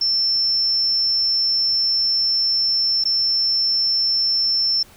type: tone with dropouts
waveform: sine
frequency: 5360 Hz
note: E8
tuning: 28 cents sharp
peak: -16 dBFS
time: 0.01-4.83 s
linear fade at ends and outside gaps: 5 ms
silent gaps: 3.04-3.053 s
effects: pink hiss -48 dBFS RMS until 4.96 s